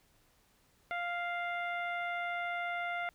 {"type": "harmonic tone", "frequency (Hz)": 698.5, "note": "F5", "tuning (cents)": 0, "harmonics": [1, 2, 3, 4, 5], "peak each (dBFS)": [-37, -39, -39, -52, -54], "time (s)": [0.91, 3.09], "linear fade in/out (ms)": 0, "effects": ["pink hiss -69 dBFS RMS until 3.14 s"]}